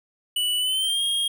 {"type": "tone with pitch glide", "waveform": "square", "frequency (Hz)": [2960, 3247], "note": ["F#7", "G#7"], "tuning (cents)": [0, -40], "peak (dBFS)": -22, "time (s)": [0.36, 1.28], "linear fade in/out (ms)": 5, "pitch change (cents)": 160, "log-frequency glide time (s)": [0.58, 1.02], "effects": []}